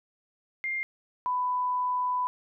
sine tone pair in turn, 2111 / 996.3 Hz, C7 / B5, +15 / +15 cents, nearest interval octave + minor second, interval 1300 cents, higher first, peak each -28 / -25 dBFS, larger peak second, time 0.64-0.83 / 1.26-2.27 s, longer second, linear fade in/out 0 ms, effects none

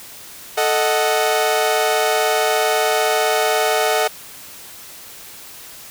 sawtooth chord, D# diminished, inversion second, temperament equal, 440 / 622.3 / 740 Hz, A4 / D#5 / F#5, 0 / 0 / 0 cents, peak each -16 dBFS, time 0.57-4.08 s, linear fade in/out 10 ms, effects white hiss -38 dBFS RMS until 5.9 s

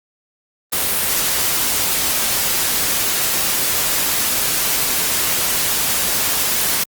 white noise, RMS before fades -18 dBFS, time 0.72-6.84 s, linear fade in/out 10 ms, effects Opus 32 kbps

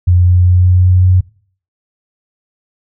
sine tone with pitch steps, 89 / 89.57 / 90.14 / 90.71 / 91.29 / 91.87 Hz, F2 / F2 / F#2 / F#2 / F#2 / F#2, +33 / +44 / -45 / -34 / -23 / -12 cents, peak -5 dBFS, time 0.07-1.21 s, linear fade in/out 10 ms, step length 190 ms, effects noise-tail reverb RT60 0.5 s tail -22 dB re dry

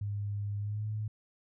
sine tone with pitch glide, 102.2 to 107.16 Hz, G#2 to A2, -27 to -45 cents, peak -32 dBFS, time 0.01-1.08 s, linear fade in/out 5 ms, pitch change +82 cents, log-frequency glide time 0.59-0.86 s, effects none

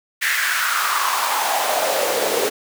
pink noise with high-pass filter sweep, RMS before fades -20 dBFS, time 0.21-2.5 s, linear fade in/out 20 ms, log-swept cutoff 1900 to 400 Hz, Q 4.4, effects none

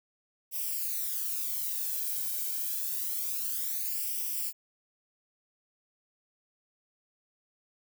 violet noise with flanger, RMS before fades -33 dBFS, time 0.51-4.53 s, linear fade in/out 50 ms, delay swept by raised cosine 0.36 to 1.31 ms, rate 0.27 Hz, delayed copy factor +0.75, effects none

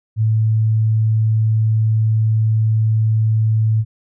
sine tone, 110 Hz, A2, in tune, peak -12 dBFS, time 0.16-3.85 s, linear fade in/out 50 ms, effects none

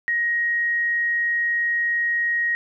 sine tone, 1883 Hz, A#6, 17 cents sharp, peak -19 dBFS, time 0.08-2.55 s, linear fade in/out 0 ms, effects none

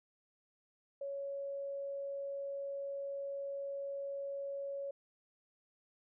sine tone, 557 Hz, C#5, 8 cents sharp, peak -38 dBFS, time 1.01-4.91 s, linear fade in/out 5 ms, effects none

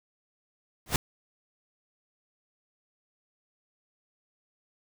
pink noise with exponential growth, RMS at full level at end -19 dBFS, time 0.86-0.96 s, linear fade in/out 2 ms, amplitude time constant 21 ms, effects none

